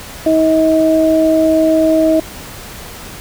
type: tone pair together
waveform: sine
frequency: 318.4 / 636.8 Hz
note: D#4 / D#5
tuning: +40 / +40 cents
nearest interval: octave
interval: 1200 cents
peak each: -11 dBFS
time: 0.26-2.2 s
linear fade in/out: 5 ms
effects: pink hiss -31 dBFS RMS until 3.2 s